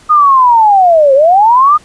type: linear two-way sweep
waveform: sine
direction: down then up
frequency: 1244.5 to 523.3 to 1244.5 Hz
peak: -3 dBFS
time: 0.09-1.78 s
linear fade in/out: 20 ms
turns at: 1.14 s
effects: pink hiss -42 dBFS RMS until 1.84 s + resampled to 22050 Hz